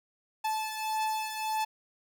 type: beating tone pair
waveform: 45% pulse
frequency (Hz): 870 / 871.7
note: A5 / A5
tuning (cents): -20 / -16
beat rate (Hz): 1.7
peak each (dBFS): -31 / -36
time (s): 0.44-1.65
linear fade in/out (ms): 10
effects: none